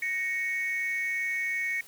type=tone pair together; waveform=sine; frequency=1874.4 / 2217 Hz; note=A#6 / C#7; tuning=+9 / 0 cents; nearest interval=minor third; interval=291 cents; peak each=-30 / -28 dBFS; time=0.02-1.81 s; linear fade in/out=5 ms; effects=tanh soft clip ceiling -23 dBFS + white hiss -52 dBFS RMS until 1.87 s